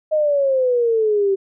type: exponential sweep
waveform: sine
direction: down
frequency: 627 to 383.9 Hz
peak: -14 dBFS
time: 0.11-1.36 s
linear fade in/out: 20 ms
effects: none

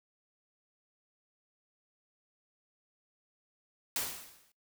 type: noise with exponential decay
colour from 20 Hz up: white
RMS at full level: -31 dBFS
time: 3.96-4.52 s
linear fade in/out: 2 ms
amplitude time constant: 120 ms
effects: noise-tail reverb RT60 0.2 s tail -24 dB re dry

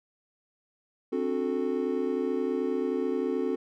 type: chord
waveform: triangle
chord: D dominant seventh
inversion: third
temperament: just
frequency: 264.3 / 293.7 / 367.1 / 440.5 Hz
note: C4 / D4 / F#4 / A4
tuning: +18 / 0 / -14 / +2 cents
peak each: -29 / -34 / -29 / -29 dBFS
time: 1.12-3.56 s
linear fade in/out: 10 ms
effects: none

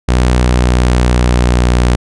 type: tone with pitch glide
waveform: sawtooth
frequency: 61.74 to 60.64 Hz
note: B1 to B1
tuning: 0 to -31 cents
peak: -4 dBFS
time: 0.08-1.96 s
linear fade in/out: 10 ms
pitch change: -31 cents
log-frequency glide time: 0.29-1.83 s
effects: resampled to 22050 Hz

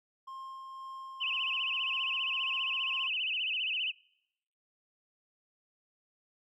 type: tone with tremolo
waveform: triangle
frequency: 1063 Hz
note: C6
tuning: 27 cents sharp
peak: -39 dBFS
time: 0.27-3.08 s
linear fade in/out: 10 ms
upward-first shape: sine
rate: 1.9 Hz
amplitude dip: 25%
type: tone with vibrato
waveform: sine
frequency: 2777 Hz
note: F7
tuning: 10 cents flat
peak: -30 dBFS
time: 1.2-3.92 s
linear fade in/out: 20 ms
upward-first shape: sine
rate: 15 Hz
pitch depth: 170 cents each way
effects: noise-tail reverb RT60 0.8 s tail -25 dB re dry + Opus 48 kbps

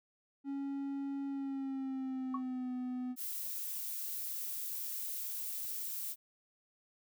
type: tone with pitch glide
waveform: triangle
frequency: 277.2 to 251.3 Hz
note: C#4 to B3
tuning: 0 to +30 cents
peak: -34 dBFS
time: 0.44-3.16 s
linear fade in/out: 50 ms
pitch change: -170 cents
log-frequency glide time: 1.27-2.73 s
type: tone with exponential decay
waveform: sine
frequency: 1111 Hz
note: C#6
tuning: 4 cents sharp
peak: -32 dBFS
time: 2.34-2.43 s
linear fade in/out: 5 ms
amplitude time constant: 18 ms
type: noise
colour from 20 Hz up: violet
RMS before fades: -40 dBFS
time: 3.16-6.16 s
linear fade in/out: 50 ms
effects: none

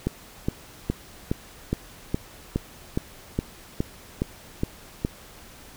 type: click train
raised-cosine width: 3 ms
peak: -10 dBFS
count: 13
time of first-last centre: 0.07-5.049 s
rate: 2.41 Hz
effects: pink hiss -47 dBFS RMS until 5.76 s

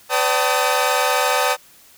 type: tone cluster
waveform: sawtooth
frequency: 505 / 579 / 770 / 893 / 1255 Hz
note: B4 / D5 / G5 / A5 / D#6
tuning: +39 / -25 / -31 / +25 / +15 cents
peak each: -19 dBFS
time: 0.09-1.57 s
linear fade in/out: 50 ms
effects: white hiss -49 dBFS RMS until 1.97 s

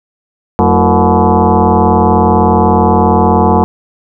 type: tone with frequency modulation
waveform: sine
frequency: 320.2 Hz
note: D#4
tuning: 50 cents sharp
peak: -5 dBFS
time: 0.59-3.64 s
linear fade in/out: 0 ms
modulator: 136 Hz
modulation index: 5
effects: none

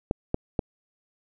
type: clicks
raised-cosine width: 2 ms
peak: -10 dBFS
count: 3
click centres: 0.111 / 0.344 / 0.592 s
effects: none

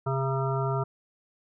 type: harmonic tone with a mistuned harmonic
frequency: 134.7 Hz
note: C#3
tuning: 49 cents flat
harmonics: 1 / 3 / 5 / 7 / 9 / 10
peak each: -27 / -32 / -34 / -35 / -37 / -37 dBFS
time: 0.06-0.84 s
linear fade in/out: 10 ms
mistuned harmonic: 1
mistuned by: -29 cents
effects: none

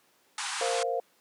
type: band-pass noise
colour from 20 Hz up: pink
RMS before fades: -34 dBFS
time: 0.38-0.83 s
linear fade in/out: 2 ms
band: 800 to 10000 Hz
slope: 96 dB/octave
type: chord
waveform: sine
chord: Bb suspended second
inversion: none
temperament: just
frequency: 466.2 / 524.4 / 699.2 Hz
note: Bb4 / C5 / F5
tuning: 0 / +4 / +2 cents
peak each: -31 dBFS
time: 0.61-1 s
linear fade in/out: 2 ms
effects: pink hiss -65 dBFS RMS until 1.2 s + high-pass 300 Hz 12 dB/octave

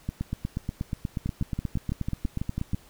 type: two click trains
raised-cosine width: 5 ms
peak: -16 / -16 dBFS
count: 10 / 23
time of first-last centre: 1.26-2.745 / 0.09-2.734 s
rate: 6.06 / 8.32 Hz
effects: pink hiss -55 dBFS RMS until 2.89 s

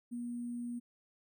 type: tone with sample-and-hold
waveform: sine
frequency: 240 Hz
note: B3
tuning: 49 cents flat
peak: -37 dBFS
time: 0.11-0.8 s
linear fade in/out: 20 ms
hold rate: 8820 Hz
effects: none

